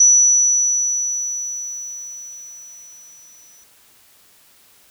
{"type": "tone with exponential decay", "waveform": "sine", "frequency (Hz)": 5920, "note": "F#8", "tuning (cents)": 0, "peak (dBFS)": -7, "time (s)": [0, 3.64], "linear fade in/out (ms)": 5, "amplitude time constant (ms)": 790, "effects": ["white hiss -52 dBFS RMS until 4.9 s"]}